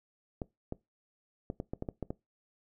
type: clicks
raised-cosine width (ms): 2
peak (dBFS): -22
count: 9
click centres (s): 0.418 / 0.724 / 1.501 / 1.601 / 1.735 / 1.824 / 1.888 / 2.027 / 2.105
effects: noise-tail reverb RT60 0.2 s tail -21 dB re dry